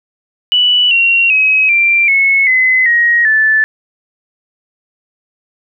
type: tone with pitch steps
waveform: sine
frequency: 2960 / 2746 / 2547 / 2363 / 2192 / 2033 / 1886.3 / 1749.9 Hz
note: F#7 / F7 / D#7 / D7 / C#7 / B6 / A#6 / A6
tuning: 0 / -30 / +40 / +10 / -20 / +50 / +20 / -10 cents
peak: -7 dBFS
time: 0.52-3.64 s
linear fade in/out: 0 ms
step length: 390 ms
effects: none